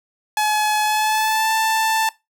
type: tone with pitch glide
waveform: sawtooth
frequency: 850 to 884.6 Hz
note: G#5 to A5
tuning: +40 to +9 cents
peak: -13 dBFS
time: 0.37-2.09 s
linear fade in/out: 2 ms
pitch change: +69 cents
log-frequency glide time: 0.83-1.52 s
effects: noise-tail reverb RT60 0.2 s tail -19 dB re dry